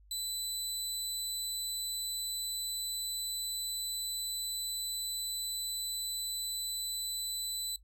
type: tone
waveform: 20% pulse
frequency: 3996 Hz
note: B7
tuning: 20 cents sharp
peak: -29 dBFS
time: 0.11-7.76 s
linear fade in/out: 2 ms
effects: noise-tail reverb RT60 0.1 s tail -18 dB re dry + added 50 Hz sine -57 dBFS peak until 7.83 s